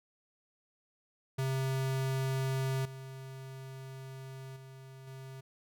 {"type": "tone with level steps", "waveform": "square", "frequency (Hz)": 132.9, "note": "C3", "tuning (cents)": 27, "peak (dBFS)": [-31, -44, -49, -45], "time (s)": [1.38, 5.41], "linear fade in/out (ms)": 10, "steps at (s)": [2.85, 4.56, 5.07], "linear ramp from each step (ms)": 5, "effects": []}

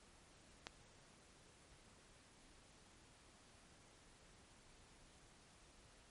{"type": "click", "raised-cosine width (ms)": 0.2, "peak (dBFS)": -28, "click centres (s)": 0.669, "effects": ["pink hiss -66 dBFS RMS until 6.1 s", "MP3 48 kbps"]}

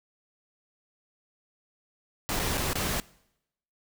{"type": "noise with dropouts", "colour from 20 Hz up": "pink", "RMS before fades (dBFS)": -29, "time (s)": [2.29, 3], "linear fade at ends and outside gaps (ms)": 0, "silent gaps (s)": [[2.393, 2.397], [2.573, 2.578], [2.732, 2.755]], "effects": ["noise-tail reverb RT60 0.8 s tail -22 dB re dry"]}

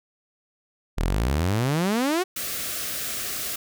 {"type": "exponential sweep", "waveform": "sawtooth", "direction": "up", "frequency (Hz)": [36.42, 383.9], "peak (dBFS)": -17, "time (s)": [0.97, 2.24], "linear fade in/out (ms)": 20}
{"type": "band-stop noise", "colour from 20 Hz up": "white", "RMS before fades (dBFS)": -30, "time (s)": [2.36, 3.56], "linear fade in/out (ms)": 5, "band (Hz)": [750, 1100], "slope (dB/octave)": 96}
{"effects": []}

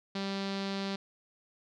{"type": "tone with low-pass filter", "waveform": "sawtooth", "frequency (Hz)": 196, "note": "G3", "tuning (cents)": 0, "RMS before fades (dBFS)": -35, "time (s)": [0.15, 0.96], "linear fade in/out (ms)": 5, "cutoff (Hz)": 4300, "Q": 3.1, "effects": []}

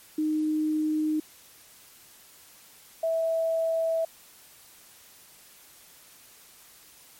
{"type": "tone pair in turn", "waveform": "sine", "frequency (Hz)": [308.5, 653.7], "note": ["D#4", "E5"], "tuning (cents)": [-15, -15], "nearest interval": "octave + minor second", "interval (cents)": 1300, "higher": "second", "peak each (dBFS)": -23, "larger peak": "neither", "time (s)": [[0.18, 1.2], [3.03, 4.05]], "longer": "neither", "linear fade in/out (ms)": 5, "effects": ["white hiss -53 dBFS RMS until 7.19 s", "MP3 64 kbps"]}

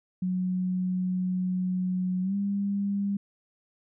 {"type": "tone with pitch glide", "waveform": "sine", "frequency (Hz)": [183.5, 200.1], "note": ["F#3", "G3"], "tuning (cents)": [-14, 36], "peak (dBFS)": -25, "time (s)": [0.22, 3.17], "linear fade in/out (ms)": 5, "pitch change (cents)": 150, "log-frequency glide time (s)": [2.22, 2.35], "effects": []}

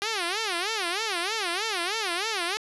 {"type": "tone with vibrato", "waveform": "5% pulse", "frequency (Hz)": 391.6, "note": "G4", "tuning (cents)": -2, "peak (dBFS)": -15, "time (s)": [0.02, 2.57], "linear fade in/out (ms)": 0, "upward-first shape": "sine", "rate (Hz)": 3.2, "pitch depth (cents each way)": 250, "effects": ["resampled to 24000 Hz", "8-bit"]}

